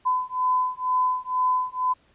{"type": "beating tone pair", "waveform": "sine", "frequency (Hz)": [1010, 1012.1], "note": ["B5", "B5"], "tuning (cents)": [39, 42], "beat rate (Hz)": 2.1, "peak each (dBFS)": -24, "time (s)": [0.05, 1.94], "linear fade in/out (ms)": 20, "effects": ["pink hiss -61 dBFS RMS until 2.14 s", "resampled to 8000 Hz"]}